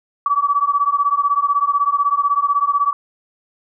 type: beating tone pair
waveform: sine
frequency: 1138 / 1154 Hz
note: C#6 / D6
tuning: +45 / -31 cents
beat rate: 16 Hz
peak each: -17 dBFS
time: 0.26-2.93 s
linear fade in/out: 2 ms
effects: none